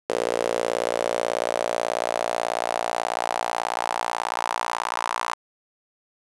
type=tone with high-pass filter sweep; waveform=sawtooth; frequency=58.27 Hz; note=A#1; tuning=in tune; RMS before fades=-26 dBFS; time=0.09-5.35 s; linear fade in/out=10 ms; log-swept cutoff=480 to 1000 Hz; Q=3.7; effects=resampled to 24000 Hz + 7-bit